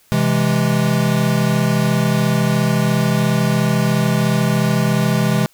square chord, C augmented, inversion none, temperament equal, 130.81 / 164.81 / 207.7 Hz, C3 / E3 / G#3, 0 / 0 / 0 cents, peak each -19 dBFS, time 0.12-5.46 s, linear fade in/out 0 ms, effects white hiss -54 dBFS RMS until 5.53 s

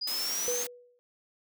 sine exponential sweep, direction up, 4869 to 6480 Hz, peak -31 dBFS, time 0.01-0.64 s, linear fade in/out 10 ms
white high-pass noise, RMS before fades -36 dBFS, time 0.07-0.67 s, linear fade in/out 5 ms, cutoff 180 Hz, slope 96 dB/octave
sine tone with exponential decay, 488.7 Hz, B4, 18 cents flat, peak -27 dBFS, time 0.48-0.99 s, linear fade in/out 0 ms, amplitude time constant 110 ms
effects none

